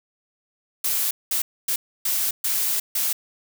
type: noise bursts at uneven times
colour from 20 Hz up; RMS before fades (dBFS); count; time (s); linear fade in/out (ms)
blue; -23; 6; 0.84-1.11 / 1.31-1.42 / 1.68-1.76 / 2.05-2.31 / 2.44-2.8 / 2.95-3.13; 5
effects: none